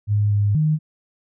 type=tone with pitch steps; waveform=sine; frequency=103.9 / 102.6 / 154.3 Hz; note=G#2 / G#2 / D#3; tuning=+1 / -21 / -14 cents; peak=-15 dBFS; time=0.07-0.79 s; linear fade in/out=50 ms; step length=240 ms; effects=none